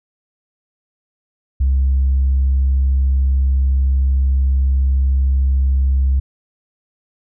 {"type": "tone", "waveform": "sine", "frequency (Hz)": 66.8, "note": "C2", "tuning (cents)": 36, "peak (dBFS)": -10, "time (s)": [1.6, 6.2], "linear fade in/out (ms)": 10, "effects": ["tanh soft clip ceiling -9 dBFS"]}